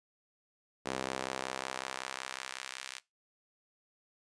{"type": "tone with high-pass filter sweep", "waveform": "sawtooth", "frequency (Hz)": 65.41, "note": "C2", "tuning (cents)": 0, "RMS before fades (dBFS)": -40, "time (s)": [0.85, 3], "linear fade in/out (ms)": 20, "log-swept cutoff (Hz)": [340, 2300], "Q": 0.75, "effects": ["noise-tail reverb RT60 0.2 s tail -21 dB re dry", "resampled to 22050 Hz"]}